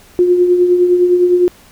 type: tone with tremolo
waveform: sine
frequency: 356.7 Hz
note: F4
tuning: 37 cents sharp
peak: -5 dBFS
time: 0.19-1.48 s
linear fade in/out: 0 ms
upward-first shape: triangle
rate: 9.8 Hz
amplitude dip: 55%
effects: pink hiss -44 dBFS RMS until 1.71 s